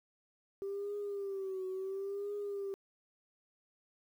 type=tone with vibrato; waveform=sine; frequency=392 Hz; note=G4; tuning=in tune; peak=-35 dBFS; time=0.62-2.74 s; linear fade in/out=0 ms; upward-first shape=triangle; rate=0.72 Hz; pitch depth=87 cents each way; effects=tanh soft clip ceiling -33 dBFS + 11-bit